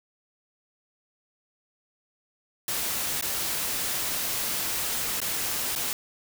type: noise with dropouts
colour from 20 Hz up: white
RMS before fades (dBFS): -29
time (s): 2.68-5.93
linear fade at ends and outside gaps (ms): 1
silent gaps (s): 3.211-3.224 / 5.203-5.216 / 5.752-5.76
effects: none